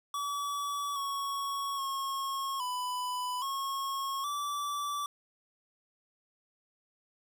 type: tone with pitch steps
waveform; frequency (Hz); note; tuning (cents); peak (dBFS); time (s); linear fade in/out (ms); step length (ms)
square; 1144 / 1111 / 1088 / 996 / 1091 / 1160; D6 / C#6 / C#6 / B5 / C#6 / D6; -46 / +4 / -33 / +14 / -28 / -22; -33; 0.14-5.06; 2; 820
effects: none